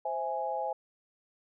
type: chord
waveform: sine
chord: C augmented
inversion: none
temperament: equal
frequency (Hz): 523.3 / 659.3 / 830.6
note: C5 / E5 / G#5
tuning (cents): 0 / 0 / 0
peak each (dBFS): -36 / -36 / -33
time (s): 0.05-0.73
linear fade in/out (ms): 5
effects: none